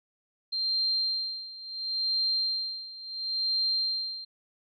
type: tone with tremolo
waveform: sine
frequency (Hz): 4169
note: C8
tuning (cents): -7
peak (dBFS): -24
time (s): 0.52-4.25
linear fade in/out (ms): 10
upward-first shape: sine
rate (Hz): 0.72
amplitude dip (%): 85
effects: none